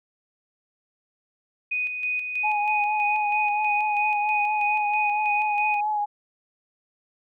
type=tone with tremolo; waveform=sine; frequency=2489 Hz; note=D#7; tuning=in tune; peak=-23 dBFS; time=1.71-5.81 s; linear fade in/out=10 ms; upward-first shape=square; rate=3.1 Hz; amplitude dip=45%
type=tone with vibrato; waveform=sine; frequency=840 Hz; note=G#5; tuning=19 cents sharp; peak=-22 dBFS; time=2.43-6.06 s; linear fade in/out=20 ms; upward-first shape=triangle; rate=4.4 Hz; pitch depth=38 cents each way
effects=none